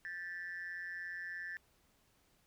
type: tone with amplitude modulation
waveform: sine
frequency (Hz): 1760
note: A6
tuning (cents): 0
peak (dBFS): -36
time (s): 0.05-1.57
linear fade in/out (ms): 0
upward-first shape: sine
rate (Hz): 177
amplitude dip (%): 90
effects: tanh soft clip ceiling -35 dBFS + pink hiss -72 dBFS RMS until 2.46 s